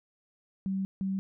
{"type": "tone pair in turn", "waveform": "sine", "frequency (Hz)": [192.4, 192.4], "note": ["G3", "G3"], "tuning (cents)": [-32, -32], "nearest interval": "unison", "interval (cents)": 0, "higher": "neither", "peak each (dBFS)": -28, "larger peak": "neither", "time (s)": [[0.66, 0.85], [1.01, 1.19]], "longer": "first", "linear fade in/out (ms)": 0, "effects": []}